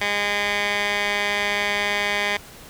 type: tone with band-pass filter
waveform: 15% pulse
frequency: 204.5 Hz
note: G#3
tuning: 26 cents flat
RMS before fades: -23 dBFS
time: 0.01-2.37 s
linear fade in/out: 5 ms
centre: 2300 Hz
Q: 1.5
effects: pink hiss -43 dBFS RMS until 2.69 s